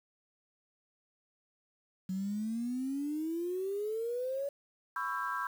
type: exponential sweep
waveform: sine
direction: up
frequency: 184.2 to 570 Hz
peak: -32 dBFS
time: 2.09-4.49 s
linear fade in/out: 5 ms
type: chord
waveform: sine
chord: C# half-diminished seventh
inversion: third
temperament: just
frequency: 997.9 / 1108.7 / 1330.5 / 1596.6 Hz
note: B5 / C#6 / E6 / G6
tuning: +18 / 0 / +16 / +31 cents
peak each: -38 dBFS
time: 4.96-5.47 s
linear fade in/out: 2 ms
effects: tanh soft clip ceiling -22 dBFS + 9-bit